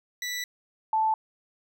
20% pulse / sine tone pair in turn, 1969 / 877.1 Hz, B6 / A5, -6 / -6 cents, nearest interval octave + major second, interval 1400 cents, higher first, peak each -25 / -21 dBFS, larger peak second, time 0.22-0.44 / 0.93-1.14 s, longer first, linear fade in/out 2 ms, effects none

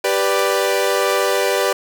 sawtooth chord, G major, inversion none, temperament equal, 392 / 493.9 / 587.3 Hz, G4 / B4 / D5, 0 / 0 / 0 cents, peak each -16 dBFS, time 0.04-1.73 s, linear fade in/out 5 ms, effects 8-bit

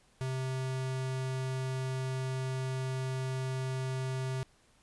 square tone, 130.81 Hz, C3, in tune, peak -33 dBFS, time 0.21-4.43 s, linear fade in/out 0 ms, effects pink hiss -66 dBFS RMS until 4.82 s + resampled to 24000 Hz

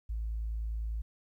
sine tone, 55 Hz, A1, in tune, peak -31 dBFS, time 0.09-1.02 s, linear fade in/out 10 ms, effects tanh soft clip ceiling -28 dBFS + 12-bit

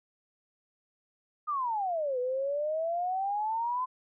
sine exponential two-way sweep, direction down then up, 1248 to 491.4 to 1032 Hz, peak -28 dBFS, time 1.47-3.86 s, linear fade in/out 20 ms, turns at 2.19 s, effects none

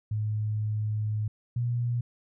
sine tone pair in turn, 107 / 120.1 Hz, A2 / B2, -48 / -48 cents, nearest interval major second, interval 200 cents, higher second, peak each -26 / -25 dBFS, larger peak second, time 0.11-1.28 / 1.56-2.01 s, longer first, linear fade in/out 5 ms, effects none

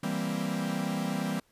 45% pulse chord, C dominant seventh, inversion first, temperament equal, 164.81 / 196 / 233.1 / 261.6 Hz, E3 / G3 / Bb3 / C4, 0 / 0 / 0 / 0 cents, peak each -35 / -33 / -36 / -36 dBFS, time 0.03-1.4 s, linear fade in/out 5 ms, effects pink hiss -68 dBFS RMS until 1.51 s + resampled to 32000 Hz

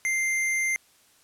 square tone, 2093 Hz, C7, in tune, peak -24 dBFS, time 0.05-0.76 s, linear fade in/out 0 ms, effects white hiss -60 dBFS RMS until 1.23 s + low-pass 12000 Hz 12 dB/octave

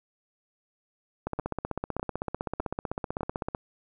two click trains, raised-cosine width 1 ms, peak -17 / -16 dBFS, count 4 / 37, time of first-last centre 1.39-3.208 / 1.27-3.548 s, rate 1.65 / 15.8 Hz, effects none

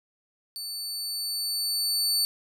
sawtooth tone with level ramp, 4500 Hz, C#8, 25 cents sharp, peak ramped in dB -31 to -19 dBFS, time 0.56-2.25 s, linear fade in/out 0 ms, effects none

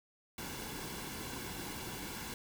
pink noise with comb filter, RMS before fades -43 dBFS, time 0.38-2.34 s, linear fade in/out 2 ms, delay 1.6 ms, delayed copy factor -0.55, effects none

